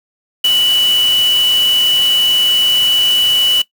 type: tone in noise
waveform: sine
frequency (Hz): 2960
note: F#7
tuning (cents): 0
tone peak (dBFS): -9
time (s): 0.44-3.62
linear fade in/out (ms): 5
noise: white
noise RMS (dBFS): -24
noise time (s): 0.44-3.62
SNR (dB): +12
effects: noise-tail reverb RT60 0.1 s tail -18 dB re dry